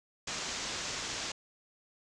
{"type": "low-pass noise", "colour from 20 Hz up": "white", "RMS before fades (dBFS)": -38, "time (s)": [0.27, 1.32], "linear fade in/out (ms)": 5, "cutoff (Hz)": 7200, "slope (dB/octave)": 48, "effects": []}